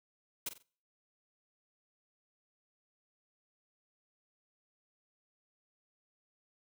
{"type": "noise with echo", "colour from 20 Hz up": "white", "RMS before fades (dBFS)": -37, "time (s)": [0.46, 0.49], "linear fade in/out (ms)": 5, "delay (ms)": 46, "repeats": 3, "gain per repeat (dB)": -10, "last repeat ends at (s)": 0.628, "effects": ["noise-tail reverb RT60 0.5 s tail -26 dB re dry"]}